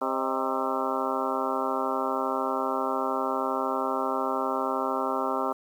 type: harmonic tone with a mistuned harmonic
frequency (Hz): 132.8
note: C3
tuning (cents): +26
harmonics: 2 / 3 / 4 / 5 / 6 / 7 / 8 / 9 / 10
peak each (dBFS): -34 / -34 / -34 / -34 / -34 / -34 / -34 / -34 / -34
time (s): 0.01-5.53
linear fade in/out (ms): 10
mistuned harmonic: 5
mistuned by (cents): -90
effects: 9-bit